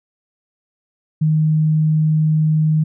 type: tone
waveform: sine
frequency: 155.56 Hz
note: D#3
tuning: in tune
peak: -12 dBFS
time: 1.21-2.84 s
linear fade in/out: 10 ms
effects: none